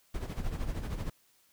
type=noise with tremolo; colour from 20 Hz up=brown; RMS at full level=-32 dBFS; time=0.14-1.1 s; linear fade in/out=5 ms; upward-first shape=sine; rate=13 Hz; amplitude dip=65%; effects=white hiss -67 dBFS RMS until 1.52 s